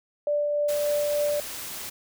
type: tone with tremolo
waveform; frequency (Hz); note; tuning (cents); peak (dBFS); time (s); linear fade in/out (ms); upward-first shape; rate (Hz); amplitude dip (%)
sine; 587.3; D5; 0; -21; 0.27-1.4; 2; triangle; 3.4; 25
type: noise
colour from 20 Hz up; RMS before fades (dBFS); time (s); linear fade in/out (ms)
white; -36; 0.68-1.9; 10
effects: none